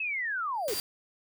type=linear sweep; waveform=sine; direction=down; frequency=2637 to 366 Hz; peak=-29 dBFS; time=0-0.74 s; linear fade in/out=5 ms
type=tone with exponential growth; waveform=sawtooth; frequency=4723 Hz; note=D8; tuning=9 cents sharp; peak=-27 dBFS; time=0.54-0.8 s; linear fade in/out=1 ms; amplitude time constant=56 ms
type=noise; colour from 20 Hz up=white; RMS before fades=-36 dBFS; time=0.68-0.8 s; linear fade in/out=0 ms
effects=none